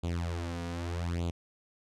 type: tone with flanger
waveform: sawtooth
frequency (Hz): 85.6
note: F2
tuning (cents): -34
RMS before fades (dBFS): -34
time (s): 0.03-1.31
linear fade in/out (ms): 10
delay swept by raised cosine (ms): 0.27 to 4.17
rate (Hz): 0.82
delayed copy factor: +0.85
effects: low-pass 8000 Hz 12 dB/octave